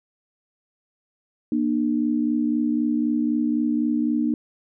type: tone pair together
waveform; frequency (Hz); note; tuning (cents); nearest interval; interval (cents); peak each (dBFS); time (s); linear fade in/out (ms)
sine; 236.9 / 300.8; A#3 / D4; +28 / +42; major third; 414; -22; 1.52-4.34; 2
effects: none